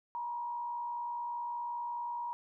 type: tone with frequency modulation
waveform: sine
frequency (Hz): 954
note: A#5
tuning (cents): +40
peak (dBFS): -35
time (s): 0.15-2.33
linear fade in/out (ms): 0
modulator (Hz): 65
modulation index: 0.4
effects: none